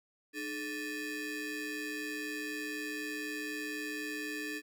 30% pulse ring-modulated tone, 728 Hz, F#5, 28 cents flat, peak -31 dBFS, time 0.33-4.62 s, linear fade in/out 50 ms, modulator 1030 Hz, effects none

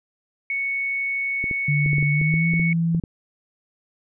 sine tone, 2217 Hz, C#7, in tune, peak -22 dBFS, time 0.5-2.73 s, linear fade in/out 2 ms
clicks, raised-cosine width 3 ms, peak -18 dBFS, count 12, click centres 1.441 / 1.512 / 1.861 / 1.932 / 1.983 / 2.027 / 2.214 / 2.34 / 2.537 / 2.597 / 2.948 / 3.038 s
sine tone with pitch glide, 146.83 to 166.73 Hz, D3 to E3, 0 to +20 cents, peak -18 dBFS, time 1.68-3 s, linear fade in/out 5 ms, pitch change +220 cents, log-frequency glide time 2.12-2.46 s
effects none

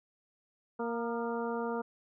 harmonic tone with a mistuned harmonic, 233.1 Hz, A#3, in tune, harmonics 1 / 2 / 3 / 4 / 5 / 6, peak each -37 / -35 / -42 / -40 / -44 / -45 dBFS, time 0.79-1.82 s, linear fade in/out 10 ms, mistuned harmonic 5, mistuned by +51 cents, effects none

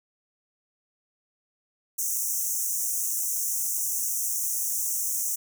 pink high-pass noise, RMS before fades -28 dBFS, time 1.98-5.36 s, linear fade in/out 10 ms, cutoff 5800 Hz, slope 96 dB/octave, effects none

